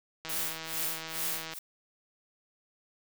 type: click train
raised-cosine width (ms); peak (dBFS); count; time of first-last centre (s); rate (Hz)
0.2; -22; 208; 0.25-1.536; 161
type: noise with tremolo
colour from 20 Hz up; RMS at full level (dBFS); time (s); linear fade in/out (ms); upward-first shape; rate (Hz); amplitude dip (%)
blue; -32; 0.29-1.59; 5; sine; 2.3; 100
effects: none